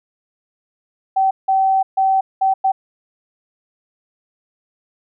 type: tone bursts at uneven times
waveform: sine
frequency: 769 Hz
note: G5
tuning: 33 cents flat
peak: -12 dBFS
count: 5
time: 1.16-1.31 / 1.48-1.83 / 1.97-2.21 / 2.41-2.54 / 2.64-2.72 s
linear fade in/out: 10 ms
effects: none